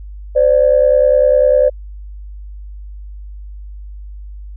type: tone pair together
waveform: sine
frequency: 516 / 586 Hz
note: C5 / D5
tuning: -24 / -4 cents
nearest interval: major second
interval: 220 cents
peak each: -10 dBFS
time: 0.35-1.7 s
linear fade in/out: 20 ms
effects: tanh soft clip ceiling 0 dBFS + added 50 Hz sine -28 dBFS peak until 4.56 s